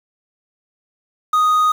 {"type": "tone with quantisation", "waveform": "triangle", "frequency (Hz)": 1244.5, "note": "D#6", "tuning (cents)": 0, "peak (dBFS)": -10, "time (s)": [1.33, 1.72], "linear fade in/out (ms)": 5, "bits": 6, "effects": []}